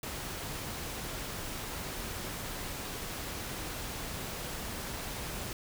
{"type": "noise", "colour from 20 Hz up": "pink", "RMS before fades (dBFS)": -39, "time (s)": [0.03, 5.53], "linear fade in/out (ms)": 2, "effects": []}